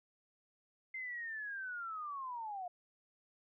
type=linear sweep; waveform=sine; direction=down; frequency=2093 to 698.5 Hz; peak=-40 dBFS; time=0.94-2.68 s; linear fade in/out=5 ms; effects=none